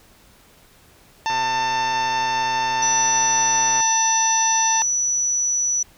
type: harmonic tone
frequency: 894 Hz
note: A5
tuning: 27 cents sharp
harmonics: 1 / 2 / 3 / 4 / 5 / 6 / 7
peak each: -20 / -29 / -31 / -33 / -37 / -34 / -37 dBFS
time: 1.26-4.82 s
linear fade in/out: 0 ms
type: click train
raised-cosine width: 0.5 ms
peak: -18 dBFS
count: 319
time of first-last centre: 1.3-3.804 s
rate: 127 Hz
type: tone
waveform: sine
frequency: 5920 Hz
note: F#8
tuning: in tune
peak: -18 dBFS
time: 2.82-5.83 s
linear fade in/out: 5 ms
effects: pink hiss -52 dBFS RMS until 5.97 s